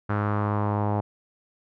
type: tone with low-pass filter sweep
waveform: sawtooth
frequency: 103.83 Hz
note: G#2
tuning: in tune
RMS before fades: -25 dBFS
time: 0.09-1.01 s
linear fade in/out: 10 ms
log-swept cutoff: 1400 to 840 Hz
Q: 3
effects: none